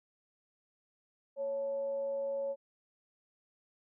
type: tone with frequency modulation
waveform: sine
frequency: 554 Hz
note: C#5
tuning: 1 cent flat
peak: -32 dBFS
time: 1.36-2.56 s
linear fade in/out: 50 ms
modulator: 323 Hz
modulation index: 0.2
effects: high-pass 300 Hz 12 dB/octave